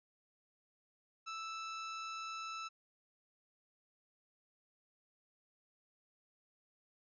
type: tone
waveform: sawtooth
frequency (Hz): 1318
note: E6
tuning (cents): -1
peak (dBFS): -38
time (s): 1.26-2.69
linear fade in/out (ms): 20
effects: resampled to 16000 Hz